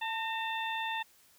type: harmonic tone with a mistuned harmonic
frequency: 892 Hz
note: A5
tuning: 23 cents sharp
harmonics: 1 / 2 / 3 / 4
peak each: -35 / -38 / -40 / -41 dBFS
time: 0.01-1.03 s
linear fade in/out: 10 ms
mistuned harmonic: 2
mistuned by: +42 cents
effects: white hiss -63 dBFS RMS until 1.38 s